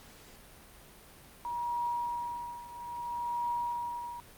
sine tone with tremolo, 955 Hz, A#5, 42 cents sharp, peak -29 dBFS, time 1.45-4.2 s, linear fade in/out 0 ms, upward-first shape triangle, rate 0.61 Hz, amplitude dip 85%, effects pink hiss -54 dBFS RMS until 4.37 s + Opus 48 kbps

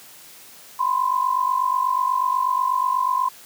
sine tone pair together, 1000 / 1048.2 Hz, B5 / C6, +21 / +3 cents, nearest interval minor second, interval 82 cents, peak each -21 dBFS, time 0.79-3.29 s, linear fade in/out 10 ms, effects white hiss -45 dBFS RMS until 3.45 s + high-pass 100 Hz 12 dB/octave

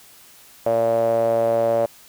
sawtooth tone with band-pass filter, 114.8 Hz, A#2, 26 cents flat, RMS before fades -19 dBFS, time 0.66-1.86 s, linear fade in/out 5 ms, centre 600 Hz, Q 9.5, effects white hiss -48 dBFS RMS until 2.08 s

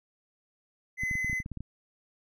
triangle tone, 2034 Hz, C7, 50 cents flat, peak -27 dBFS, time 0.97-1.43 s, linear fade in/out 50 ms
clicks, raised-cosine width 5 ms, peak -25 dBFS, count 11, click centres 1.035 / 1.112 / 1.154 / 1.246 / 1.298 / 1.33 / 1.402 / 1.461 / 1.517 / 1.573 / 1.606 s
effects none

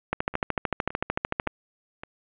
two click trains, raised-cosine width 0.5 ms, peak -9 / -21 dBFS, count 19 / 4, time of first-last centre 0.13-1.473 / 0.34-2.035 s, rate 13.4 / 1.77 Hz, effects resampled to 8000 Hz + 7-bit

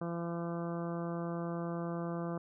harmonic tone, 170 Hz, F3, 46 cents flat, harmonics 1 / 2 / 3 / 4 / 5 / 6 / 7 / 8 / 9, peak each -37 / -41 / -43 / -45 / -52 / -50 / -48 / -56 / -56 dBFS, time 0.01-2.38 s, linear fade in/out 5 ms, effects none

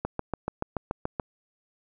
click train, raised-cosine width 1 ms, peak -14 dBFS, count 9, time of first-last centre 0.05-1.198 s, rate 6.97 Hz, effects none

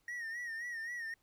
triangle tone with vibrato, 1870 Hz, A#6, 5 cents sharp, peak -37 dBFS, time 0.08-1.14 s, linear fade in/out 2 ms, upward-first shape sine, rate 3.8 Hz, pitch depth 75 cents each way, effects pink hiss -75 dBFS RMS until 1.22 s

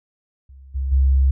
sine tone with level steps, 67 Hz, C2, 42 cents sharp, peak -40 / -20 / -12 dBFS, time 0.49-1.31 s, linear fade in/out 5 ms, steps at 0.74 / 0.91 s, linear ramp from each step 20 ms, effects none

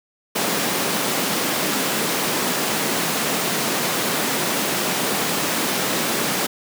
pink high-pass noise, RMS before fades -22 dBFS, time 0.35-6.47 s, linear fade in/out 10 ms, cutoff 170 Hz, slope 24 dB/octave, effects none

